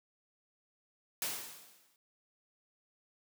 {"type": "noise with exponential decay", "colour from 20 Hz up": "white", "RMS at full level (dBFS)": -34, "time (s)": [1.22, 1.96], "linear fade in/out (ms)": 1, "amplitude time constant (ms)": 160, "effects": ["high-pass 150 Hz 12 dB/octave"]}